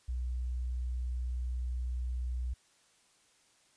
sine tone, 61.74 Hz, B1, in tune, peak -32 dBFS, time 0.08-2.54 s, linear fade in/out 10 ms, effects white hiss -67 dBFS RMS until 3.76 s + resampled to 22050 Hz

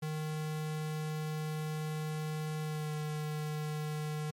square tone with pitch glide, 154.5 to 152.2 Hz, D#3 to D#3, -12 to -38 cents, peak -35 dBFS, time 0.02-4.31 s, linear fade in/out 10 ms, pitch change -26 cents, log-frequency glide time 2.62-2.92 s, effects MP3 64 kbps

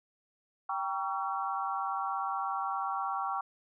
sine chord, G diminished seventh, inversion none, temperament just, 784 / 940.8 / 1128.9 / 1354.7 Hz, G5 / Bb5 / Db6 / Fb6, 0 / +16 / +31 / +47 cents, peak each -35 / -39 / -35 / -38 dBFS, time 0.69-3.41 s, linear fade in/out 5 ms, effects none

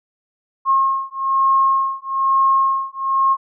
sine beating tone pair, 1077 / 1078.1 Hz, C6 / C#6, +50 / -49 cents, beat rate 1.1 Hz, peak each -17 dBFS, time 0.65-3.37 s, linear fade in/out 50 ms, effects none

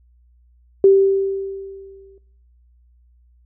sine tone with exponential decay, 390 Hz, G4, 9 cents flat, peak -6 dBFS, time 0.84-2.18 s, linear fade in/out 2 ms, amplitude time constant 290 ms, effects noise-tail reverb RT60 0.8 s tail -20 dB re dry + added 60 Hz sine -51 dBFS peak until 3.45 s

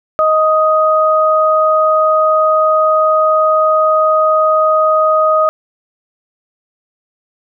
sine tone pair together, 626 / 1249 Hz, D#5 / D#6, +10 / +6 cents, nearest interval octave, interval 1196 cents, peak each -11 dBFS, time 0.19-5.49 s, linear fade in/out 0 ms, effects none

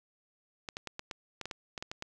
clicks, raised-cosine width 0.2 ms, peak -21 dBFS, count 12, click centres 0.688 / 0.769 / 0.873 / 0.994 / 1.112 / 1.413 / 1.456 / 1.512 / 1.778 / 1.825 / 1.915 / 2.024 s, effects none

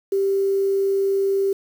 sine tone with quantisation, 392 Hz, G4, in tune, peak -17 dBFS, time 0.12-1.53 s, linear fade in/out 5 ms, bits 7, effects none

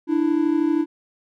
triangle tone pair together, 296.8 / 329.6 Hz, D4 / E4, +18 / 0 cents, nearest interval major second, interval 182 cents, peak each -18 dBFS, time 0.07-0.86 s, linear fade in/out 50 ms, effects none

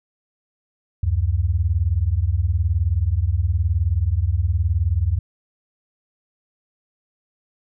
sine beating tone pair, 73.42 / 92.42 Hz, D2 / F#2, 0 / -1 cents, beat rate 19 Hz, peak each -20 / -19 dBFS, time 1.03-5.19 s, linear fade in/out 5 ms, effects none

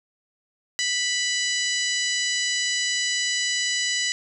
harmonic tone with a mistuned harmonic, 987 Hz, B5, 1 cent flat, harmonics 2 / 3 / 4 / 5 / 6 / 7 / 8, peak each -27 / -29 / -30 / -31 / -32 / -32 / -33 dBFS, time 0.79-4.12 s, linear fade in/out 0 ms, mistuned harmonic 4, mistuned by +16 cents, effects none

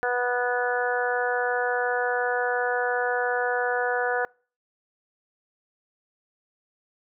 harmonic tone, 245.7 Hz, B3, 9 cents flat, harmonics 2 / 3 / 4 / 5 / 6 / 7, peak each -27 / -28 / -35 / -37 / -28 / -31 dBFS, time 0.03-4.25 s, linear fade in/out 0 ms, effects noise-tail reverb RT60 0.4 s tail -26 dB re dry

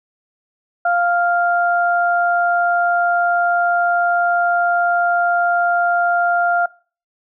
sine tone pair together, 698.5 / 1396.9 Hz, F5 / F6, 0 / 0 cents, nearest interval octave, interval 1200 cents, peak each -15 / -18 dBFS, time 0.85-6.66 s, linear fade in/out 5 ms, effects noise-tail reverb RT60 0.4 s tail -22 dB re dry

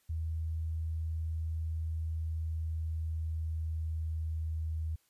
sine tone with pitch glide, 80.4 to 79.57 Hz, E2 to D#2, -43 to +39 cents, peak -32 dBFS, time 0.09-4.96 s, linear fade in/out 10 ms, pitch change -18 cents, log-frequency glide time 1.87-4.82 s, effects white hiss -72 dBFS RMS until 5.09 s + resampled to 32000 Hz

